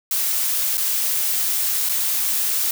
blue noise with dropouts, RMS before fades -21 dBFS, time 0.11-2.71 s, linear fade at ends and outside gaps 2 ms, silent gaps 0.772-0.778 / 1.889-1.894 s, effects none

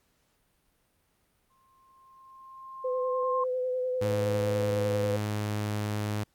sine tone with exponential growth, 1059 Hz, C6, 21 cents sharp, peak -26 dBFS, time 1.5-3.44 s, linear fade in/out 5 ms, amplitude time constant 420 ms
sine tone with vibrato, 507 Hz, B4, 45 cents sharp, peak -27 dBFS, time 2.84-5.17 s, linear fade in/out 10 ms, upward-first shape sine, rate 10 Hz, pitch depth 21 cents each way
sawtooth tone with pitch glide, 106.2 to 104.98 Hz, G#2 to G#2, +39 to +19 cents, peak -25 dBFS, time 4.01-6.24 s, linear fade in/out 10 ms, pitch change -20 cents, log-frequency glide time 4.65-5.4 s
effects pink hiss -71 dBFS RMS until 6.34 s + Opus 48 kbps

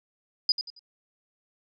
sine tone with echo, 4949 Hz, D#8, 10 cents flat, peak -18 dBFS, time 0.49-0.52 s, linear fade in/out 2 ms, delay 91 ms, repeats 3, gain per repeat -10 dB, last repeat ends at 0.793 s, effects none

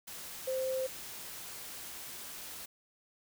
sine tone in noise, 522 Hz, C5, 4 cents flat, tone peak -31 dBFS, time 0.47-0.87 s, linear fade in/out 10 ms, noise white, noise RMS -45 dBFS, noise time 0.07-2.66 s, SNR +11 dB, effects none

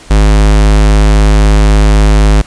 square tone, 51.91 Hz, G#1, in tune, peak -4 dBFS, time 0.1-2.42 s, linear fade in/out 10 ms, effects pink hiss -35 dBFS RMS until 2.46 s + resampled to 22050 Hz

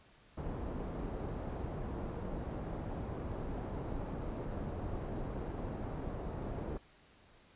pink low-pass noise, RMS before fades -40 dBFS, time 0.37-6.78 s, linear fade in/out 10 ms, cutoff 730 Hz, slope 12 dB/octave, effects pink hiss -63 dBFS RMS until 7.55 s + resampled to 8000 Hz

